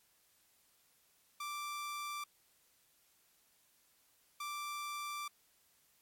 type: tone bursts at uneven times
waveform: sawtooth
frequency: 1174.7 Hz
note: D6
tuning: in tune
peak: -36 dBFS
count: 2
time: 1.4-2.24 / 4.4-5.28 s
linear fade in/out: 5 ms
effects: white hiss -71 dBFS RMS until 6.01 s + MP3 64 kbps